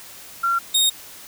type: tone pair in turn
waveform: sine / sawtooth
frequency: 1372 / 3717 Hz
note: F6 / A#7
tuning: -31 / -6 cents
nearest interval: octave + perfect fourth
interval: 1725 cents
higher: second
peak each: -17 / -12 dBFS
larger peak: second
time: 0.43-0.59 / 0.74-0.9 s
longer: neither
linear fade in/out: 10 ms
effects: white hiss -41 dBFS RMS until 1.27 s